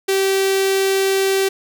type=tone with notch filter; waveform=sawtooth; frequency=387.1 Hz; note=G4; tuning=22 cents flat; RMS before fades=-17 dBFS; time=0.08-1.49 s; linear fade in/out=10 ms; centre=980 Hz; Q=0.9; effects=none